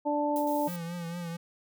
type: harmonic tone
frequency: 293.7 Hz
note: D4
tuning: in tune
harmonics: 1 / 2 / 3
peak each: -30 / -30 / -30 dBFS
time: 0.05-0.69 s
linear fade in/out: 20 ms
type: noise with exponential decay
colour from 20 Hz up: violet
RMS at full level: -37 dBFS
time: 0.36-0.62 s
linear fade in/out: 2 ms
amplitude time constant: 55 ms
type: noise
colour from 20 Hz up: violet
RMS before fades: -43 dBFS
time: 0.47-0.76 s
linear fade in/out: 0 ms
type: tone with vibrato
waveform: square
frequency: 171.3 Hz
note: F3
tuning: 33 cents flat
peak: -35 dBFS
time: 0.67-1.37 s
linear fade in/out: 10 ms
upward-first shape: triangle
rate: 4.4 Hz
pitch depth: 60 cents each way
effects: none